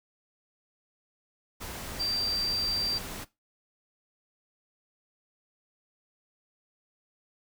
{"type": "tone in noise", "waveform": "sine", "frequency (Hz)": 4699, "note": "D8", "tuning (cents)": 0, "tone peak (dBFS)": -27, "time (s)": [1.99, 2.99], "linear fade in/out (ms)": 20, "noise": "pink", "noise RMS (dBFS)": -39, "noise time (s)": [1.6, 3.25], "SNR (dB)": 9, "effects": ["noise-tail reverb RT60 0.2 s tail -17 dB re dry"]}